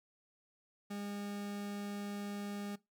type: tone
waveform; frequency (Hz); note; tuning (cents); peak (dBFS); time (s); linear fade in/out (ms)
40% pulse; 203.4; G#3; -36; -39; 0.9-2.76; 10
effects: noise-tail reverb RT60 0.2 s tail -20 dB re dry